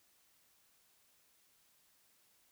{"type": "silence", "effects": ["white hiss -71 dBFS RMS until 2.51 s"]}